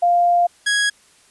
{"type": "tone pair in turn", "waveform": ["sine", "sawtooth"], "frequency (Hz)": [699, 1658.7], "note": ["F5", "G#6"], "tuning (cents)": [1, -3], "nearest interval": "octave + minor third", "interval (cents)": 1496, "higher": "second", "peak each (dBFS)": -12, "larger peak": "neither", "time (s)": [[0.02, 0.47], [0.66, 0.9]], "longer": "first", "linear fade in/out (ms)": 10, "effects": ["white hiss -53 dBFS RMS until 1.3 s", "resampled to 24000 Hz"]}